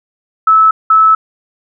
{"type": "tone bursts at uneven times", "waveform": "sine", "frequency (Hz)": 1304, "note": "E6", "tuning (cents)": -19, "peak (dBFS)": -4, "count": 2, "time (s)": [[0.47, 0.71], [0.9, 1.15]], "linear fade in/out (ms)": 5, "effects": []}